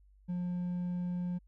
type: tone with hard clipping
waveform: triangle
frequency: 177.8 Hz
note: F3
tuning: 31 cents sharp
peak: -33 dBFS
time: 0.28-1.39 s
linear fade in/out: 20 ms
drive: 5 dB
effects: added 49 Hz sine -59 dBFS peak until 1.47 s